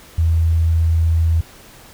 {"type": "tone", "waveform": "sine", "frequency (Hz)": 82, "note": "E2", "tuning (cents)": -9, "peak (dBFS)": -12, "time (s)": [0.18, 1.41], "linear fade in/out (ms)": 5, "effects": ["pink hiss -43 dBFS RMS until 1.93 s"]}